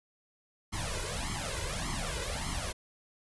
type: noise with flanger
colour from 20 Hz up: pink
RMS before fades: -35 dBFS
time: 0.72-2.73 s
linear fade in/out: 20 ms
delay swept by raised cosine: 0.94 to 2.04 ms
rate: 1.7 Hz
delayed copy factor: +1
effects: resampled to 24000 Hz